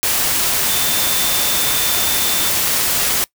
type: tone in noise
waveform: sine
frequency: 3562 Hz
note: A7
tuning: 21 cents sharp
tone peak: -24 dBFS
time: 0.69-2.49 s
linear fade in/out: 0 ms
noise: white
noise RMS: -17 dBFS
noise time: 0.03-3.24 s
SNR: -10 dB
effects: noise-tail reverb RT60 0.1 s tail -22 dB re dry